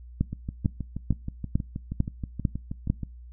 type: two click trains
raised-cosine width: 5 ms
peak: -19 / -10 dBFS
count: 18 / 7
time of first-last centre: 0.33-3.033 / 0.21-2.901 s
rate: 6.29 / 2.23 Hz
effects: noise-tail reverb RT60 0.3 s tail -24 dB re dry + added 60 Hz sine -42 dBFS peak until 3.32 s